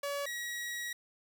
sawtooth tone pair in turn, 568 / 1910.5 Hz, C#5 / A#6, +42 / +42 cents, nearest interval octave + major sixth, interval 2100 cents, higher second, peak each -30 / -33 dBFS, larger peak first, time 0.03-0.26 / 0.26-0.93 s, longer second, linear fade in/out 5 ms, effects 10-bit

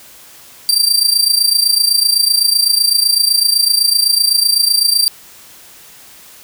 sawtooth tone with amplitude modulation, 4699 Hz, D8, in tune, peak -4 dBFS, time 0.69-5.08 s, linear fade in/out 0 ms, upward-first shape sine, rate 27.9 Hz, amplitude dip 75%, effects white hiss -40 dBFS RMS until 6.43 s

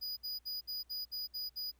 square tone bursts, 4929 Hz, D#8, 17 cents flat, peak -38 dBFS, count 8, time 0.01-1.717 s, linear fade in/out 20 ms, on 160 ms, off 61 ms, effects added 60 Hz sine -67 dBFS peak until 1.79 s + pink hiss -75 dBFS RMS until 1.79 s

